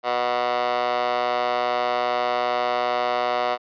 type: tone with high-pass filter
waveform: 15% pulse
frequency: 122.5 Hz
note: B2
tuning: 14 cents flat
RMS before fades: -23 dBFS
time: 0.03-3.58 s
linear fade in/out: 50 ms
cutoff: 730 Hz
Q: 7
effects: resampled to 11025 Hz